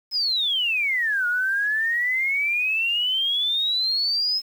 sine exponential two-way sweep, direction down then up, 5200 to 1427 to 5200 Hz, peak -20 dBFS, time 0.11-4.42 s, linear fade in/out 50 ms, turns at 1.27 s, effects 8-bit

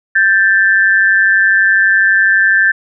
sine tone pair together, 1568 / 1760 Hz, G6 / A6, 0 / 0 cents, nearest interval major second, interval 200 cents, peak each -10 dBFS, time 0.15-2.72 s, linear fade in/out 10 ms, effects none

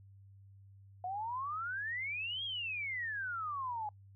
sine exponential two-way sweep, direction up then down, 713 to 3322 to 822 Hz, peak -36 dBFS, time 1.04-3.89 s, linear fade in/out 2 ms, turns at 2.44 s, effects noise-tail reverb RT60 0.1 s tail -25 dB re dry + added 98 Hz sine -55 dBFS peak until 4.15 s

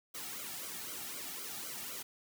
white noise with flanger, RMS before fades -43 dBFS, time 0.14-2.03 s, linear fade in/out 10 ms, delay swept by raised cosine 1.1 to 2 ms, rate 3.9 Hz, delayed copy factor -0.85, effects none

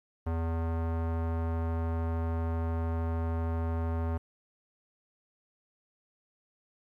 square tone with low-pass filter, 82.41 Hz, E2, in tune, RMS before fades -31 dBFS, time 0.26-4.18 s, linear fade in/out 10 ms, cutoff 1100 Hz, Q 1.2, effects 11-bit

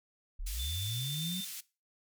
sine linear sweep, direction up, 30.49 to 189.9 Hz, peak -35 dBFS, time 0.39-1.41 s, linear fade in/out 10 ms
white band-pass noise, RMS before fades -43 dBFS, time 0.46-1.61 s, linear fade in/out 10 ms, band 2800 to 15000 Hz, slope 12 dB/octave
sine tone with pitch glide, 3535 to 3586 Hz, A7 to A7, +7 to +32 cents, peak -38 dBFS, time 0.59-1.45 s, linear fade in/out 5 ms, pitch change +25 cents, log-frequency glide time 0.94-1.32 s
effects noise-tail reverb RT60 0.3 s tail -20 dB re dry

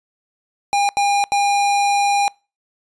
square tone bursts at uneven times, 808 Hz, G#5, 48 cents flat, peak -15 dBFS, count 3, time 0.73-0.89 / 0.97-1.24 / 1.32-2.28 s, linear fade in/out 0 ms, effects noise-tail reverb RT60 0.3 s tail -26 dB re dry + resampled to 22050 Hz

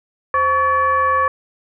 sine tone with frequency modulation, 1128 Hz, C#6, 30 cents sharp, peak -13 dBFS, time 0.34-1.28 s, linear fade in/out 2 ms, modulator 605 Hz, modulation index 0.74, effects none

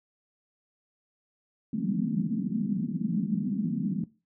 white band-pass noise, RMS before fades -29 dBFS, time 1.73-4.04 s, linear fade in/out 5 ms, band 170 to 240 Hz, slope 48 dB/octave, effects noise-tail reverb RT60 0.3 s tail -19 dB re dry

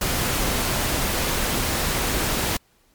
pink noise, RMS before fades -23 dBFS, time 0.01-2.57 s, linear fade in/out 5 ms, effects pink hiss -61 dBFS RMS until 2.94 s + MP3 96 kbps

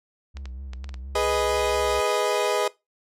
triangle tone with vibrato, 65.41 Hz, C2, in tune, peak -32 dBFS, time 0.34-2.01 s, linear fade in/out 20 ms, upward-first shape sine, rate 4.3 Hz, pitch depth 86 cents each way
clicks, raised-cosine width 0.2 ms, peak -23 dBFS, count 6, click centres 0.37 / 0.456 / 0.734 / 0.843 / 0.892 / 0.942 s
30% pulse chord, G# minor, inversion none, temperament equal, 415.3 / 493.9 / 622.3 Hz, G#4 / B4 / D#5, 0 / 0 / 0 cents, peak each -23 dBFS, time 1.15-2.68 s, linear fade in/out 5 ms
effects noise-tail reverb RT60 0.2 s tail -20 dB re dry + low-pass 11000 Hz 12 dB/octave

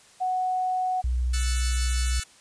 sine tone, 740 Hz, F#5, in tune, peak -23 dBFS, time 0.2-1.02 s, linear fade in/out 20 ms
sine tone with vibrato, 61.74 Hz, B1, in tune, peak -22 dBFS, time 1.04-2.2 s, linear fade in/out 5 ms, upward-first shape sine, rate 14 Hz, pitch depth 16 cents each way
5% pulse chord, F# minor seventh, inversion third, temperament equal, 1318.5 / 1480 / 1760 / 2217 Hz, E6 / F#6 / A6 / C#7, 0 / 0 / 0 / 0 cents, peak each -24 / -23 / -25 / -25 dBFS, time 1.33-2.24 s, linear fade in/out 10 ms
effects white hiss -54 dBFS RMS until 2.4 s + resampled to 22050 Hz

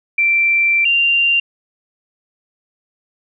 sine tone pair in turn, 2349 / 2779 Hz, D7 / F7, 0 / -9 cents, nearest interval minor third, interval 291 cents, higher second, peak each -11 dBFS, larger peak neither, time 0.18-0.85 / 0.85-1.4 s, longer first, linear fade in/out 5 ms, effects none

